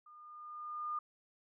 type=tone with level ramp; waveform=sine; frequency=1214 Hz; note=D#6; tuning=43 cents flat; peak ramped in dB=-55 to -34 dBFS; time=0.06-0.99 s; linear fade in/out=5 ms; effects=none